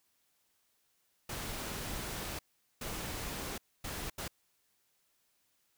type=noise bursts at uneven times; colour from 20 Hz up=pink; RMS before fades=-40 dBFS; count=4; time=1.29-2.39 / 2.81-3.58 / 3.84-4.1 / 4.18-4.28 s; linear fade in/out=5 ms; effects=white hiss -75 dBFS RMS until 5.77 s